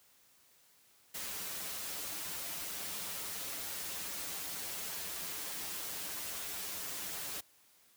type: noise with comb filter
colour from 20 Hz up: white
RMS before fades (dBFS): -41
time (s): 1.14-7.41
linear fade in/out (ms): 10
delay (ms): 8.2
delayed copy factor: -0.75
effects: white hiss -66 dBFS RMS until 7.96 s + high-pass 60 Hz 12 dB/octave